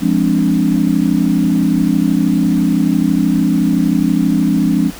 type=chord; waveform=sine; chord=D half-diminished seventh; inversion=first; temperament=equal; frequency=174.61 / 207.7 / 261.6 / 293.7 Hz; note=F3 / Ab3 / C4 / D4; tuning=0 / 0 / 0 / 0 cents; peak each=-16 dBFS; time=0-4.92 s; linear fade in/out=50 ms; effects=pink hiss -33 dBFS RMS until 4.99 s